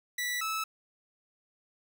sawtooth tone pair in turn, 1962 / 1305.9 Hz, B6 / E6, -12 / -17 cents, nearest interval perfect fifth, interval 705 cents, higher first, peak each -27 dBFS, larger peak neither, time 0.18-0.41 / 0.41-0.64 s, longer neither, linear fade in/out 5 ms, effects none

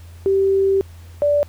sine tone pair in turn, 389 / 582.8 Hz, G4 / D5, -13 / -13 cents, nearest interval perfect fifth, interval 700 cents, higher second, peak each -13 dBFS, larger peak neither, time 0.26-0.81 / 1.22-1.43 s, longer first, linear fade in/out 0 ms, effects added 85 Hz sine -37 dBFS peak until 1.48 s + pink hiss -50 dBFS RMS until 1.48 s

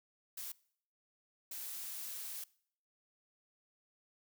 blue noise bursts at uneven times, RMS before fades -44 dBFS, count 2, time 0.37-0.52 / 1.51-2.44 s, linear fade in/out 5 ms, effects noise-tail reverb RT60 0.6 s tail -22 dB re dry

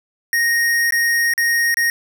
square tone with dropouts, 1864.7 Hz, A#6, in tune, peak -15 dBFS, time 0.33-1.9 s, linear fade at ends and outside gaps 1 ms, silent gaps 0.907-0.923 / 1.337-1.378 / 1.743-1.77 s, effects none

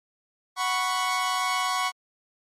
sawtooth chord, F# suspended fourth, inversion none, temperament equal, 740 / 987.8 / 1108.7 Hz, F#5 / B5 / C#6, 0 / 0 / 0 cents, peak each -26 / -27 / -22 dBFS, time 0.56-1.92 s, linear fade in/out 50 ms, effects low-pass 10000 Hz 12 dB/octave + MP3 64 kbps

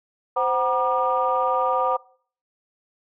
sine tone cluster, 518 / 750 / 955 / 1203 Hz, C5 / F#5 / A#5 / D6, -17 / +23 / +42 / +41 cents, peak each -24 dBFS, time 0.36-1.97 s, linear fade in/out 10 ms, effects noise-tail reverb RT60 0.5 s tail -22 dB re dry + tanh soft clip ceiling -9 dBFS

